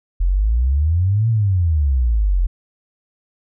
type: exponential two-way sweep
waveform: sine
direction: up then down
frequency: 41.67 to 116.54 to 41.67 Hz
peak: -13 dBFS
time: 0.2-2.47 s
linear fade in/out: 10 ms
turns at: 1.29 s
effects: none